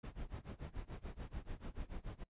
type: noise with tremolo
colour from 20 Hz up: brown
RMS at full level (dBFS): -43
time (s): 0.03-2.24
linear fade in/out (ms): 10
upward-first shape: sine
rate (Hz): 6.9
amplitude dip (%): 95
effects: noise-tail reverb RT60 0.1 s tail -24 dB re dry + resampled to 8000 Hz